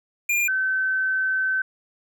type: tone pair in turn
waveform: square / sine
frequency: 2404 / 1533.3 Hz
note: D7 / G6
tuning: +40 / -39 cents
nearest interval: minor sixth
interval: 779 cents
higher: first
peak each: -20 dBFS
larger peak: neither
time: 0.29-0.48 / 0.48-1.62 s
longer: second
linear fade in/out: 5 ms
effects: none